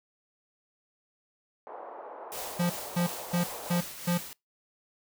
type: band-pass noise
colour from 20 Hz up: white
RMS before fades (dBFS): -43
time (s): 1.67-3.8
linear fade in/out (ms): 0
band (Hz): 430 to 920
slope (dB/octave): 24
type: noise with tremolo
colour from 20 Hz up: white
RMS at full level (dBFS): -38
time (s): 2.32-4.33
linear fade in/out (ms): 0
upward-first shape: triangle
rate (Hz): 2.9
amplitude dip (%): 55
type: tone bursts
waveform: square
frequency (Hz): 174.61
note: F3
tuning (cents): 0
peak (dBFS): -25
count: 5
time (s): 2.59-4.18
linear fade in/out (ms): 10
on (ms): 110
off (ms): 260
effects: noise-tail reverb RT60 0.2 s tail -24 dB re dry